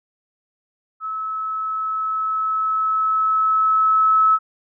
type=tone with level ramp; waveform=sine; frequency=1297 Hz; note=E6; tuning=28 cents flat; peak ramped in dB=-24 to -11 dBFS; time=1-4.39 s; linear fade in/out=50 ms; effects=none